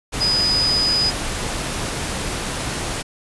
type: tone in noise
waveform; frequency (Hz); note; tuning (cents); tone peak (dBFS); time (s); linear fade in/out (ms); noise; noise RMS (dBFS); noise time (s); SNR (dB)
sine; 4978; D#8; 0; -16; 0.2-1.11; 20; pink; -25; 0.12-3.03; +6
effects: resampled to 24000 Hz